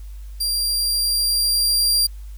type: tone with level ramp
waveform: sawtooth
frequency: 4756 Hz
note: D8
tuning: 21 cents sharp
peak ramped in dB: -17 to -12 dBFS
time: 0.4-2.07 s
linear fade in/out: 10 ms
effects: added 50 Hz sine -32 dBFS peak until 2.37 s + white hiss -55 dBFS RMS until 2.37 s